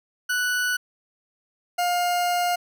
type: tone pair in turn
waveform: 40% pulse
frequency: 1481 / 707.9 Hz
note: F#6 / F5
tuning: +1 / +23 cents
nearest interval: octave + minor second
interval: 1278 cents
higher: first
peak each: -21 / -20 dBFS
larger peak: second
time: 0.29-0.77 / 1.78-2.56 s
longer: second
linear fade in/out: 10 ms
effects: none